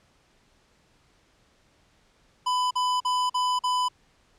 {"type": "tone bursts", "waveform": "square", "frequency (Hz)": 1000, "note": "B5", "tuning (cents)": 21, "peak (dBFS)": -23, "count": 5, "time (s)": [2.46, 3.886], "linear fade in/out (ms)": 10, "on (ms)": 250, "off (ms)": 44, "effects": ["pink hiss -63 dBFS RMS until 4.38 s", "low-pass 7000 Hz 12 dB/octave"]}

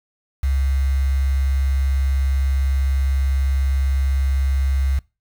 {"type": "tone with quantisation", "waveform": "sine", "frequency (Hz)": 67.7, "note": "C#2", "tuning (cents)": -40, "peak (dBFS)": -16, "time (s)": [0.43, 4.99], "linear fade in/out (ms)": 5, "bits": 6, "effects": ["noise-tail reverb RT60 0.3 s tail -24 dB re dry"]}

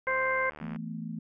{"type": "click train", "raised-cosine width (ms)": 0.5, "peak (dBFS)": -29, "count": 53, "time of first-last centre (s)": [0.07, 0.761], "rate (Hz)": 75.3}
{"type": "harmonic tone", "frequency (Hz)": 523.3, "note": "C5", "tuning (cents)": 0, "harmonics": [1, 2, 3, 4], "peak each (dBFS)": [-31, -31, -31, -31], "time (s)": [0.07, 0.5], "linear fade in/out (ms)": 5}
{"type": "chord", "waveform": "sine", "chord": "E suspended fourth", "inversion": "none", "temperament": "equal with one note detuned", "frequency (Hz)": [164.81, 220.6, 246.9], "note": ["E3", "A3", "B3"], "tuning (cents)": [0, 5, 0], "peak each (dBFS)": [-38, -37, -43], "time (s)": [0.61, 1.19], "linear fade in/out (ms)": 5}
{"effects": []}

